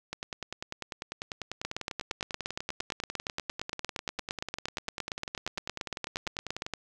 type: two click trains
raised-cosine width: 0.2 ms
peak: -18 / -15 dBFS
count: 67 / 45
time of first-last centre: 0.13-6.665 / 1.65-6.737 s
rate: 10.1 / 8.65 Hz
effects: none